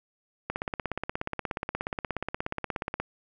click train, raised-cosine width 0.5 ms, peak -15 dBFS, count 43, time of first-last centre 0.5-3 s, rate 16.8 Hz, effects none

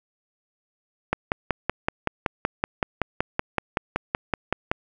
click train, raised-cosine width 0.5 ms, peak -6 dBFS, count 20, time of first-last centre 1.13-4.715 s, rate 5.3 Hz, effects none

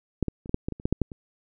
clicks, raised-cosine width 3 ms, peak -10 / -14 / -28 / -19 / -8 / -15 / -19 / -28 / -10 / -8 / -9 / -26 dBFS, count 12, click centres 0.227 / 0.283 / 0.459 / 0.494 / 0.544 / 0.685 / 0.723 / 0.799 / 0.855 / 0.926 / 1.017 / 1.118 s, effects none

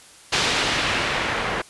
white noise with low-pass filter sweep, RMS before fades -23 dBFS, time 0.32-1.62 s, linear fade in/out 10 ms, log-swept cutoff 4400 to 1600 Hz, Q 0.91, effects white hiss -47 dBFS RMS until 1.69 s + resampled to 24000 Hz

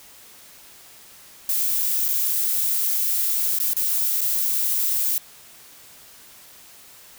violet noise with dropouts, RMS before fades -22 dBFS, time 1.49-5.18 s, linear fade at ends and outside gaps 1 ms, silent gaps 2.082-2.087 / 3.587-3.6 / 3.734-3.766 / 4.208-4.214 s, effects white hiss -47 dBFS RMS until 7.18 s

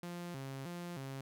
sawtooth tone with vibrato, 153.6 Hz, D#3, 22 cents flat, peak -38 dBFS, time 0.03-1.21 s, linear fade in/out 2 ms, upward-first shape square, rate 1.6 Hz, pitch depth 220 cents each way, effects none

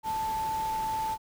sine tone in noise, 880 Hz, A5, in tune, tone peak -28 dBFS, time 0.03-1.18 s, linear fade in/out 50 ms, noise pink, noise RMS -42 dBFS, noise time 0.03-1.18 s, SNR +11 dB, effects none

